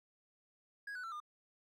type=tone with pitch steps; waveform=triangle; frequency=1652 / 1488.9 / 1341.8 / 1209.3 Hz; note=G#6 / F#6 / E6 / D#6; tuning=-10 / +10 / +30 / -50 cents; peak=-40 dBFS; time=0.87-1.202 s; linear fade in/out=5 ms; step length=83 ms; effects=none